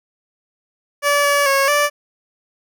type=tone with pitch steps; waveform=15% pulse; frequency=576 / 572 / 548 / 584 Hz; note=D5 / D5 / C#5 / D5; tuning=-34 / -46 / -20 / -10 cents; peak=-7 dBFS; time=1.02-1.9 s; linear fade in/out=50 ms; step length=220 ms; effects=none